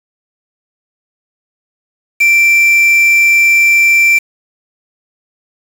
triangle tone with quantisation, 2349 Hz, D7, in tune, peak -4 dBFS, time 2.2-4.19 s, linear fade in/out 10 ms, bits 4, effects none

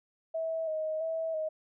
sine tone with vibrato, 638 Hz, D#5, 43 cents sharp, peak -30 dBFS, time 0.34-1.49 s, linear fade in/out 10 ms, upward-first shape square, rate 1.5 Hz, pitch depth 30 cents each way, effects none

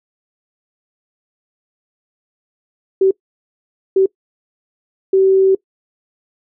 sine tone bursts at uneven times, 383.5 Hz, G4, 38 cents flat, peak -8 dBFS, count 3, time 3.01-3.11 / 3.96-4.06 / 5.13-5.55 s, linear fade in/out 5 ms, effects noise-tail reverb RT60 0.1 s tail -22 dB re dry

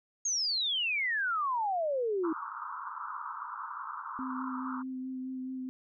sine exponential sweep, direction down, 6645 to 309.4 Hz, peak -28 dBFS, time 0.25-2.33 s, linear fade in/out 5 ms
white band-pass noise, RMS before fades -40 dBFS, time 2.23-4.83 s, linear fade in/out 20 ms, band 920 to 1400 Hz, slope 96 dB/octave
sine tone with vibrato, 258.9 Hz, C4, 18 cents flat, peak -35 dBFS, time 4.19-5.69 s, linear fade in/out 0 ms, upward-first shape sine, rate 4.7 Hz, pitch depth 15 cents each way
effects none

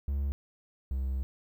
triangle tone pair in turn, 69.8 / 65.88 Hz, C#2 / C2, +13 / +12 cents, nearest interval minor second, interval 101 cents, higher first, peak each -26 / -27 dBFS, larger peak first, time 0.08-0.32 / 0.91-1.23 s, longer second, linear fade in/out 0 ms, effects 11-bit

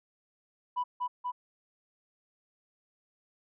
sine tone with echo, 987.8 Hz, B5, in tune, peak -26 dBFS, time 0.76-0.84 s, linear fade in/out 20 ms, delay 240 ms, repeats 2, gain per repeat -2 dB, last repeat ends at 1.32 s, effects tanh soft clip ceiling -26 dBFS

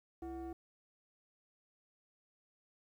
sine tone with frequency modulation, 335.3 Hz, E4, 30 cents sharp, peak -39 dBFS, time 0.22-0.53 s, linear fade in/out 5 ms, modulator 402 Hz, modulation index 0.78, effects tanh soft clip ceiling -40 dBFS + 12-bit

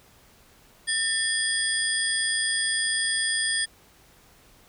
sine tone cluster, 1801 / 3351 / 4919 / 8940 Hz, A6 / G#7 / D#8 / C#9, +40 / +15 / -21 / +14 cents, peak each -27 / -29 / -31 / -28 dBFS, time 0.87-3.66 s, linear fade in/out 20 ms, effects pink hiss -56 dBFS RMS until 4.68 s

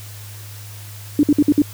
sine tone bursts, 293.7 Hz, D4, in tune, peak -9 dBFS, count 5, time 1.19-1.62 s, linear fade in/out 2 ms, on 42 ms, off 55 ms, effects added 103 Hz sine -34 dBFS peak until 1.73 s + white hiss -40 dBFS RMS until 1.73 s

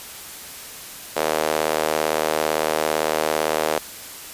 sawtooth tone with high-pass filter, 77.78 Hz, D#2, in tune, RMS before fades -22 dBFS, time 1.16-3.79 s, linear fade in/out 10 ms, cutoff 530 Hz, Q 1.9, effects white hiss -37 dBFS RMS until 4.33 s + resampled to 32000 Hz

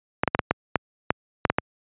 clicks, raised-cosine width 0.5 ms, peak -3 dBFS, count 10, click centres 0.235 / 0.277 / 0.349 / 0.392 / 0.51 / 0.757 / 1.105 / 1.452 / 1.5 / 1.585 s, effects high-pass 80 Hz 12 dB/octave + resampled to 8000 Hz

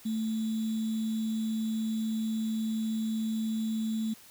sine tone with sample-and-hold, 220.9 Hz, A3, 7 cents sharp, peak -28 dBFS, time 0.05-4.14 s, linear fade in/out 10 ms, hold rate 3675 Hz, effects white hiss -54 dBFS RMS until 4.3 s

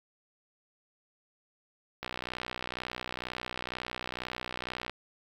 click train, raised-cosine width 0.3 ms, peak -19 dBFS, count 179, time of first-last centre 2.03-4.896 s, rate 62.1 Hz, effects 8-bit

